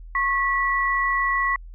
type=tone pair together; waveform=sine; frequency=1095 / 1951.1 Hz; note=C#6 / B6; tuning=-22 / -22 cents; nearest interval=minor seventh; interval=1000 cents; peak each=-22 dBFS; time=0.15-1.56 s; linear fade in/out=2 ms; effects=added 41 Hz sine -37 dBFS peak until 1.74 s